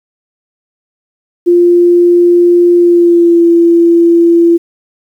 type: tone with pitch glide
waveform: sine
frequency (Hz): 349.2 to 339.1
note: F4 to E4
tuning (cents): 0 to +49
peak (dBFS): -3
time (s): 1.46-4.58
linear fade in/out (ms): 20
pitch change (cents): -51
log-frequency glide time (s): 2.75-3.43
effects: 7-bit